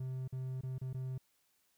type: tone with dropouts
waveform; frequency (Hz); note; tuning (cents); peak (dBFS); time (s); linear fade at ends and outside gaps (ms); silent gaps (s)
triangle; 129.8; C3; -13; -35; 0-1.18; 5; 0.278-0.325 / 0.611-0.633 / 0.783-0.814 / 0.931-0.944
effects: white hiss -75 dBFS RMS until 1.77 s